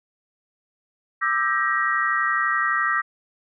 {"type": "chord", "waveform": "sine", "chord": "E half-diminished seventh", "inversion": "third", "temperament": "just", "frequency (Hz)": [1186.7, 1318.5, 1582.2, 1898.7], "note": ["D6", "E6", "G6", "Bb6"], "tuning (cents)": [18, 0, 16, 31], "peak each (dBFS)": [-25, -25, -27, -23], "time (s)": [1.21, 3.02], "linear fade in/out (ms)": 20, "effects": []}